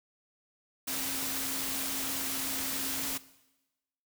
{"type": "tone in noise", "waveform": "sine", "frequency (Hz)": 268.4, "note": "C4", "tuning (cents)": 44, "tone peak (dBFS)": -43, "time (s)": [0.87, 3.18], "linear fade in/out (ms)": 10, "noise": "white", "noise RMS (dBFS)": -34, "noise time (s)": [0.87, 3.18], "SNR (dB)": -12, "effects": ["noise-tail reverb RT60 1.0 s tail -18 dB re dry"]}